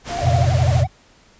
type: noise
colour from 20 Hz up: pink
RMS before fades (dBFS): -29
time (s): 0.04-0.85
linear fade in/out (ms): 50
type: tone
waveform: sine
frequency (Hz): 696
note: F5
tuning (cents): -6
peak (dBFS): -23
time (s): 0.08-0.48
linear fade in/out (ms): 50
type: tone with vibrato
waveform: triangle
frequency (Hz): 659.3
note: E5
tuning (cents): 0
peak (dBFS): -22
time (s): 0.17-0.87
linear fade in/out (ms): 10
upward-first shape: sine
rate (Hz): 12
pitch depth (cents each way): 260
type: chord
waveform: sine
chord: F suspended fourth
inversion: none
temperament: just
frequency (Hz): 87.31 / 116.41 / 130.96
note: F2 / Bb2 / C3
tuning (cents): 0 / -2 / +2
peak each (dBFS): -18 / -18 / -18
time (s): 0.21-0.88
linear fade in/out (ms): 50
effects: pink hiss -52 dBFS RMS until 1.39 s + resampled to 16000 Hz